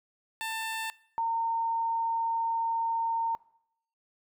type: tone pair in turn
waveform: 15% pulse / sine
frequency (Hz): 891 / 914.5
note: A5 / A#5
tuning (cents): +22 / -33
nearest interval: unison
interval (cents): 45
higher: second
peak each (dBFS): -26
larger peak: neither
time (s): 0.41-0.9 / 1.18-3.35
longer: second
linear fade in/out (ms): 0
effects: noise-tail reverb RT60 0.7 s tail -22 dB re dry